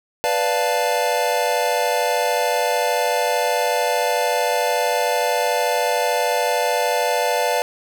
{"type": "chord", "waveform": "square", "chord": "B half-diminished seventh", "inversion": "none", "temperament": "equal", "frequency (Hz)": [493.9, 587.3, 698.5, 880], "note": ["B4", "D5", "F5", "A5"], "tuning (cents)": [0, 0, 0, 0], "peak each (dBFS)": -24, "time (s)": [0.24, 7.62], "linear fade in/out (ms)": 0, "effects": []}